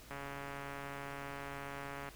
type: click train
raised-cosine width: 0.5 ms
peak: -29 dBFS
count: 278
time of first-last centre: 0.11-2.089 s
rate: 140 Hz
effects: added 55 Hz sine -61 dBFS peak until 2.15 s + pink hiss -56 dBFS RMS until 2.15 s